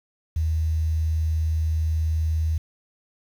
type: tone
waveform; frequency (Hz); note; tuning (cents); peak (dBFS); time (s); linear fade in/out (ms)
sine; 79.5; D#2; +38; -20; 0.36-2.58; 5
effects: 8-bit